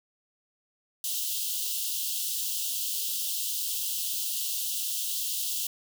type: high-pass noise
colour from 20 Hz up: white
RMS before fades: -31 dBFS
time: 1.04-5.67 s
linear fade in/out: 2 ms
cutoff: 2800 Hz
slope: 96 dB/octave
effects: none